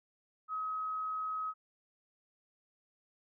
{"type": "tone", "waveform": "sine", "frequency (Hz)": 1272, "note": "D#6", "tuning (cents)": 38, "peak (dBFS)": -34, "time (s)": [0.48, 1.54], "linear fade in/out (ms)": 50, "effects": []}